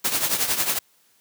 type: noise with tremolo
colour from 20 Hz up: white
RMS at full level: -20 dBFS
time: 0.04-0.79 s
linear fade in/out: 10 ms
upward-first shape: triangle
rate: 11 Hz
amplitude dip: 75%
effects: white hiss -61 dBFS RMS until 1.2 s + high-pass 100 Hz 12 dB/octave